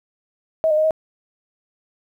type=tone with pitch steps; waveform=sine; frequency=640 / 611 / 623 / 633 Hz; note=D#5 / D#5 / D#5 / D#5; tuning=+49 / -32 / +2 / +30 cents; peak=-14 dBFS; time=0.64-0.908 s; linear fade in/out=0 ms; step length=67 ms; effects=9-bit

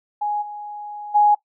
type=tone with level steps; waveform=sine; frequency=832 Hz; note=G#5; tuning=3 cents sharp; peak=-20 / -30 / -11 dBFS; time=0.21-1.35 s; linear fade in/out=10 ms; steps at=0.41 / 1.14 s; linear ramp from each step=20 ms; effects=noise-tail reverb RT60 0.1 s tail -19 dB re dry

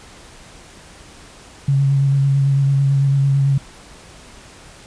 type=tone with vibrato; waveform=sine; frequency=138 Hz; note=C#3; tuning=7 cents flat; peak=-12 dBFS; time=1.68-3.58 s; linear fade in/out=5 ms; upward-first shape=square; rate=9 Hz; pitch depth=16 cents each way; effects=pink hiss -42 dBFS RMS until 4.86 s + resampled to 22050 Hz

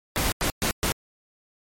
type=noise bursts at uneven times; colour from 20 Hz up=pink; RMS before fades=-24 dBFS; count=4; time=0.16-0.32 / 0.41-0.5 / 0.62-0.71 / 0.83-0.92 s; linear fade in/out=0 ms; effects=MP3 64 kbps

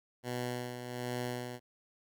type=tone with tremolo; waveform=10% pulse; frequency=123.4 Hz; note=B2; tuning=1 cent flat; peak=-26 dBFS; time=0.23-1.6 s; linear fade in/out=50 ms; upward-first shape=sine; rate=1.3 Hz; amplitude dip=55%; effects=none

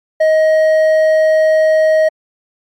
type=tone with hard clipping; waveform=sine; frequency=629 Hz; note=D#5; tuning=19 cents sharp; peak=-9 dBFS; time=0.2-2.09 s; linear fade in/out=10 ms; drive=5 dB; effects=MP3 64 kbps

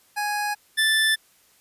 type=tone pair in turn; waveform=25% pulse; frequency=830.6 / 1760 Hz; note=G#5 / A6; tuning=0 / 0 cents; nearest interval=octave + minor second; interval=1300 cents; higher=second; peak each=-20 / -14 dBFS; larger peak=second; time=0.16-0.55 / 0.77-1.16 s; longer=neither; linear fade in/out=20 ms; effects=white hiss -59 dBFS RMS until 1.6 s + resampled to 32000 Hz

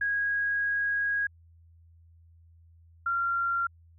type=tone pair in turn; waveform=sine; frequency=1646 / 1379.3 Hz; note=G#6 / F6; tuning=-16 / -22 cents; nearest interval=minor third; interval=306 cents; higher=first; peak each=-25 / -25 dBFS; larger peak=neither; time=0.01-1.27 / 3.06-3.67 s; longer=first; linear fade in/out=5 ms; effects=added 83 Hz sine -54 dBFS peak until 3.98 s

